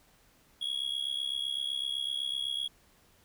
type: tone with amplitude modulation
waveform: triangle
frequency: 3322 Hz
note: G#7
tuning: in tune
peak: -26 dBFS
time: 0.61-2.68 s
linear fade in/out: 10 ms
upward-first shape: sine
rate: 67.9 Hz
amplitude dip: 85%
effects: pink hiss -64 dBFS RMS until 3.24 s